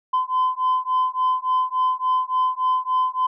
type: beating tone pair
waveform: sine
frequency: 1020 / 1023.5 Hz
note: C6 / C6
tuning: -44 / -38 cents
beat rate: 3.5 Hz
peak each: -20 dBFS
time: 0.13-3.27 s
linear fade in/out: 10 ms
effects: tanh soft clip ceiling -14 dBFS